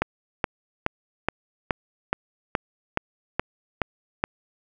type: click train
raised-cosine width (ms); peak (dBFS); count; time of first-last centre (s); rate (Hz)
0.5; -6; 11; 0.02-4.239; 2.37
effects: none